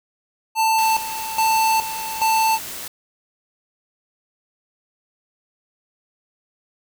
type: tone with tremolo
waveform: square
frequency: 888 Hz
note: A5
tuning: 16 cents sharp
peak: -16 dBFS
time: 0.55-2.59 s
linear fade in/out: 50 ms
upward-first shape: square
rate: 1.2 Hz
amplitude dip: 75%
type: noise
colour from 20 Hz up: white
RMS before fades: -32 dBFS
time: 0.78-2.88 s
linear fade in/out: 5 ms
effects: none

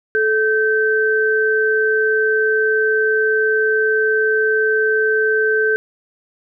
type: tone pair together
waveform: sine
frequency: 434.6 / 1548.7 Hz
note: A4 / G6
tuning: -21 / -21 cents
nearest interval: octave + minor seventh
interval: 2200 cents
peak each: -16 dBFS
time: 0.15-5.76 s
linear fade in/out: 0 ms
effects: none

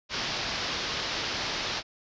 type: low-pass noise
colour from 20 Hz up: white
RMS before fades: -32 dBFS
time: 0.09-1.83 s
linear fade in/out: 50 ms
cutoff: 5500 Hz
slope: 48 dB/octave
effects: resampled to 16000 Hz

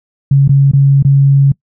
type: tone with dropouts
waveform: sine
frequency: 138.59 Hz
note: C#3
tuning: in tune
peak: -4 dBFS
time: 0.31-1.52 s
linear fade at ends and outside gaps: 5 ms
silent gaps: 0.479-0.492 / 0.715-0.734 / 1.026-1.048 s
effects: noise-tail reverb RT60 0.1 s tail -24 dB re dry

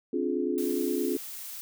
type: chord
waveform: sine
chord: D half-diminished seventh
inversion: third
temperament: just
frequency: 264.3 / 293.7 / 352.4 / 422.9 Hz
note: C4 / D4 / F4 / Ab4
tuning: +18 / 0 / +16 / +31 cents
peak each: -31 / -33 / -30 / -32 dBFS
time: 0.13-1.17 s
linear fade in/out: 5 ms
type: noise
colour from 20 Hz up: blue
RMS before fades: -40 dBFS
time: 0.58-1.61 s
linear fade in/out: 0 ms
effects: none

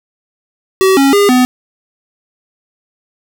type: tone with pitch steps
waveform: square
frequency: 380.9 / 274.8 / 405.3 / 251.6 Hz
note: G4 / C#4 / G#4 / B3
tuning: -50 / -15 / -42 / +32 cents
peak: -7 dBFS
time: 0.81-1.45 s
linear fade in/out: 0 ms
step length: 160 ms
effects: none

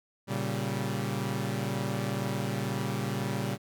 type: chord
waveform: sawtooth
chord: G diminished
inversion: first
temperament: equal with one note detuned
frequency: 116.54 / 138.59 / 194.42 Hz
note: Bb2 / Db3 / G3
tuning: 0 / 0 / -14 cents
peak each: -30 dBFS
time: 0.27-3.58 s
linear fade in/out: 50 ms
effects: none

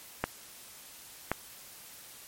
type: clicks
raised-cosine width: 0.5 ms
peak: -12 dBFS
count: 2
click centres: 0.24 / 1.316 s
effects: white hiss -50 dBFS RMS until 2.27 s + MP3 64 kbps

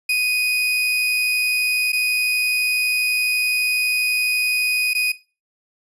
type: tone with dropouts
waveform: 35% pulse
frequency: 2489 Hz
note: D#7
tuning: in tune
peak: -15 dBFS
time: 0.09-5.12 s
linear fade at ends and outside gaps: 5 ms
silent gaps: 1.921-1.929 / 4.935-4.948 s
effects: noise-tail reverb RT60 0.3 s tail -17 dB re dry + resampled to 32000 Hz

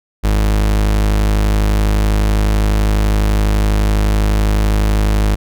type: tone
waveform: 40% pulse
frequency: 51.91 Hz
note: G#1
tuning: in tune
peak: -10 dBFS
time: 0.23-5.36 s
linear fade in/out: 20 ms
effects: none

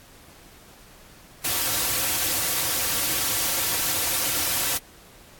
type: noise with comb filter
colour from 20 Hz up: white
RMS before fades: -24 dBFS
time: 1.44-4.78 s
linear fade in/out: 10 ms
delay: 4.8 ms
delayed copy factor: -0.6
effects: pink hiss -50 dBFS RMS until 5.39 s + AAC 64 kbps

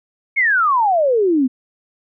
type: exponential sweep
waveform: sine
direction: down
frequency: 2238 to 245.8 Hz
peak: -12 dBFS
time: 0.36-1.48 s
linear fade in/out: 20 ms
effects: none

